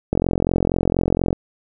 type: click train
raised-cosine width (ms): 2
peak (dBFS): -4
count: 54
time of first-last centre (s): 0.13-1.329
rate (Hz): 44.2
effects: none